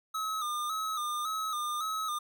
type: tone with vibrato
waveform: square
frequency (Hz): 1244.5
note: D#6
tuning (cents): 0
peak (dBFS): -32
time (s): 0.14-2.19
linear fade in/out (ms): 10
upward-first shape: square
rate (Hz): 1.8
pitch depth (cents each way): 54
effects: none